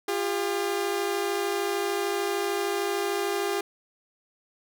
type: tone pair together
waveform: sawtooth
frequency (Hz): 349.2 / 402.5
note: F4 / G4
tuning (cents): 0 / +46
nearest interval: major second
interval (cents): 246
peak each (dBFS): -27 / -23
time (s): 0.08-3.61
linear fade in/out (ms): 5
effects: none